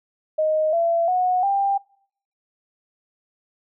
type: tone with pitch steps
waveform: sine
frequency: 622.3 / 674.7 / 731.5 / 793.2 Hz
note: D#5 / E5 / F#5 / G5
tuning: 0 / +40 / -20 / +20 cents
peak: -17 dBFS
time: 0.38-1.78 s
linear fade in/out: 10 ms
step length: 350 ms
effects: noise-tail reverb RT60 0.6 s tail -24 dB re dry